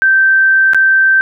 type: tone with dropouts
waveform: sine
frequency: 1558 Hz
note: G6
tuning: 11 cents flat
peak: -6 dBFS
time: 0.02-1.21 s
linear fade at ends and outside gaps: 0 ms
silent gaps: 0.734-0.746 s
effects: none